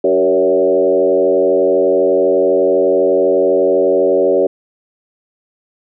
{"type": "tone with frequency modulation", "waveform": "sine", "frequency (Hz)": 470, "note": "A#4", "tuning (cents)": 14, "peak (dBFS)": -9, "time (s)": [0.04, 4.47], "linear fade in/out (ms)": 5, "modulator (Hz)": 88, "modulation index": 1.6, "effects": []}